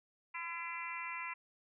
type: harmonic tone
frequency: 338.3 Hz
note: E4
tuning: 45 cents sharp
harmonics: 3 / 4 / 5 / 6 / 7 / 8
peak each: -44 / -50 / -53 / -45 / -45 / -49 dBFS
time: 0.34-1.34 s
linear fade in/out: 10 ms
effects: none